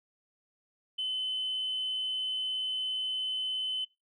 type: tone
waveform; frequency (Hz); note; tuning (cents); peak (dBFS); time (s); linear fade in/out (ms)
sine; 3039; F#7; +46; -29; 0.98-3.85; 10
effects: noise-tail reverb RT60 0.2 s tail -19 dB re dry + tanh soft clip ceiling -26 dBFS